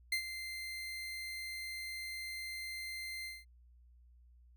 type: tone with ADSR envelope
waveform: 30% pulse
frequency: 2084 Hz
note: C7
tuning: 7 cents flat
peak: -27 dBFS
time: 0.12-3.45 s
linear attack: 5 ms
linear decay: 90 ms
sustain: -11 dB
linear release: 200 ms
effects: added 60 Hz sine -59 dBFS peak until 4.56 s